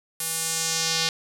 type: tone with band-pass filter sweep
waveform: square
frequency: 163.3 Hz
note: E3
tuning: 16 cents flat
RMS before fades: -26 dBFS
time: 0.2-1.09 s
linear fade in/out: 2 ms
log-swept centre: 11000 to 4400 Hz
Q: 1.7
effects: none